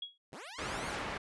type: tone with exponential decay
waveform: sine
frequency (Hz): 3322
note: G#7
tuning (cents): 0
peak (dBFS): -35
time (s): 0.02-0.18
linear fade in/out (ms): 5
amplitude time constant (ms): 33
type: linear two-way sweep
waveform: 10% pulse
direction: up then down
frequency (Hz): 74.7 to 2259 to 114.8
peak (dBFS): -37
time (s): 0.32-1.03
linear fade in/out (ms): 10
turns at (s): 0.88
type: low-pass noise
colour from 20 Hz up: white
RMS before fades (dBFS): -39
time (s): 0.58-1.18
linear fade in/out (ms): 10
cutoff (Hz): 1700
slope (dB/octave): 12
effects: resampled to 24000 Hz